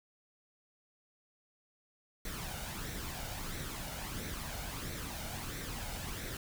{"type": "noise with flanger", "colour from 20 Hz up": "pink", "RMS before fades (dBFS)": -41, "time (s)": [2.25, 6.37], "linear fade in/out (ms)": 2, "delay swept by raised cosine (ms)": [0.5, 1.39], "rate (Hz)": 1.5, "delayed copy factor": 0.5, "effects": []}